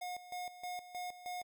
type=tone with tremolo; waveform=square; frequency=720 Hz; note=F#5; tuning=47 cents flat; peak=-40 dBFS; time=0.01-1.43 s; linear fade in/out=10 ms; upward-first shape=square; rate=3.2 Hz; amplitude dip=75%; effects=none